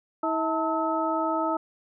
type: harmonic tone with a mistuned harmonic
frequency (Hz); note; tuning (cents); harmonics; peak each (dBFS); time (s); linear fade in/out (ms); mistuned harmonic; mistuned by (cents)
322.4; E4; -38; 1 / 2 / 3 / 4; -29 / -29 / -29 / -29; 0.23-1.57; 5; 3; -140
effects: none